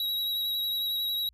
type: tone with vibrato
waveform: square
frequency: 3862 Hz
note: B7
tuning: 39 cents flat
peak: -28 dBFS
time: 0-1.29 s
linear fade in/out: 2 ms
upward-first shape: sine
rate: 11 Hz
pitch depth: 22 cents each way
effects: added 60 Hz sine -60 dBFS peak until 1.33 s